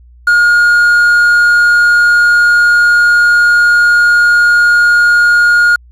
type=tone with quantisation; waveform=triangle; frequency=1428 Hz; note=F6; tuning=38 cents sharp; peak=-3 dBFS; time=0.27-5.76 s; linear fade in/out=5 ms; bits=5; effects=added 60 Hz sine -37 dBFS peak until 5.91 s + resampled to 32000 Hz